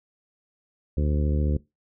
harmonic tone, 74.1 Hz, D2, 16 cents sharp, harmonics 1 / 2 / 3 / 4 / 5 / 6 / 7, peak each -22 / -28 / -32 / -34 / -36 / -38 / -39 dBFS, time 0.97-1.57 s, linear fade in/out 5 ms, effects noise-tail reverb RT60 0.2 s tail -20 dB re dry

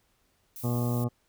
violet noise, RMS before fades -42 dBFS, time 0.56-1.04 s, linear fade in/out 0 ms
harmonic tone, 120.7 Hz, B2, 39 cents flat, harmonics 1 / 2 / 3 / 4 / 5 / 6 / 7 / 9 / 10, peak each -27 / -31 / -39 / -39 / -41 / -45 / -44 / -46 / -48 dBFS, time 0.63-1.09 s, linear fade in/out 20 ms
effects pink hiss -70 dBFS RMS until 1.28 s

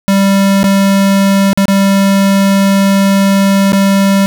square tone with dropouts, 196.3 Hz, G3, 3 cents sharp, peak -7 dBFS, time 0.08-4.26 s, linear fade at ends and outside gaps 0 ms, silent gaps 0.631-0.641 / 1.531-1.575 / 1.655-1.682 / 3.721-3.731 s, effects none

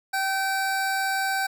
square tone pair together, 775 / 1540.6 Hz, G5 / G6, -20 / -30 cents, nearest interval octave, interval 1190 cents, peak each -27 / -27 dBFS, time 0.13-1.47 s, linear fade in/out 10 ms, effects none

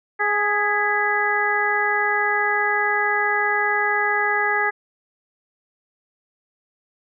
harmonic tone with a mistuned harmonic, 415.3 Hz, G#4, in tune, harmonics 1 / 2 / 3 / 4 / 5, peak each -27 / -24 / -26 / -22 / -24 dBFS, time 0.19-4.71 s, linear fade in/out 20 ms, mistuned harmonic 5, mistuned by -69 cents, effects none

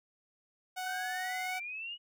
sawtooth tone, 740 Hz, F#5, in tune, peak -32 dBFS, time 0.76-1.6 s, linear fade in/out 20 ms
sine exponential sweep, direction up, 1460 to 2936 Hz, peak -38 dBFS, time 0.81-1.98 s, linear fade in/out 50 ms
effects none

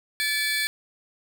30% pulse tone cluster, 1735 / 2303 / 4169 Hz, A6 / D7 / C8, -25 / -34 / -7 cents, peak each -24 / -25 / -28 dBFS, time 0.2-0.67 s, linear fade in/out 0 ms, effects none

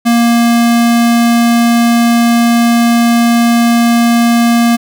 square tone, 234.7 Hz, A#3, 12 cents sharp, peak -7 dBFS, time 0.05-4.77 s, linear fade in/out 20 ms, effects none

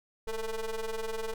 45% pulse ring-modulated tone, 220 Hz, A3, in tune, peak -29 dBFS, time 0.27-1.34 s, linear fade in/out 5 ms, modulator 230 Hz, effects none

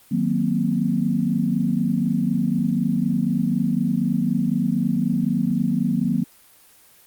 sine chord, C half-diminished seventh, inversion first, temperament equal with one note detuned, 155.56 / 185 / 233.1 / 257.1 Hz, Eb3 / Gb3 / Bb3 / C4, 0 / 0 / 0 / -30 cents, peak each -26 / -23 / -22 / -26 dBFS, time 0.11-6.24 s, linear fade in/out 10 ms, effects white hiss -52 dBFS RMS until 7.06 s + Opus 24 kbps

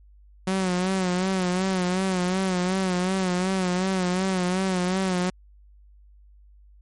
sawtooth tone with vibrato, 185 Hz, F#3, in tune, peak -18 dBFS, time 0.47-5.3 s, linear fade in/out 5 ms, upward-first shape sine, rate 2.7 Hz, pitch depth 61 cents each way, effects added 50 Hz sine -49 dBFS peak until 6.81 s + MP3 48 kbps

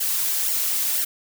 blue noise with flanger, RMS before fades -23 dBFS, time 0-1.05 s, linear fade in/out 10 ms, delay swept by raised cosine 0.79 to 5.29 ms, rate 2 Hz, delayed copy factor -0.8, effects none

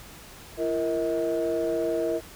sine tone cluster, 339 / 465.7 / 638 Hz, E4 / A#4 / D#5, +49 / -2 / +43 cents, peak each -27 dBFS, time 0.57-2.21 s, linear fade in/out 50 ms, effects tanh soft clip ceiling -18 dBFS + pink hiss -46 dBFS RMS until 2.35 s

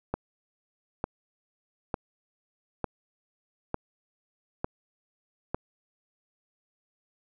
click train, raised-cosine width 1 ms, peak -14 dBFS, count 7, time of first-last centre 0.14-5.545 s, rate 1.11 Hz, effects none

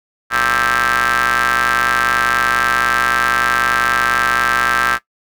sawtooth ring-modulated tone, 123.9 Hz, B2, 6 cents sharp, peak -6 dBFS, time 0.3-4.99 s, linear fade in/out 50 ms, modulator 1450 Hz, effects noise-tail reverb RT60 0.1 s tail -17 dB re dry

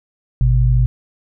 sine tone pair together, 52.68 / 124.8 Hz, G#1 / B2, +25 / +19 cents, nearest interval octave + minor third, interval 1494 cents, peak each -13 dBFS, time 0.41-0.86 s, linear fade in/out 0 ms, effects none

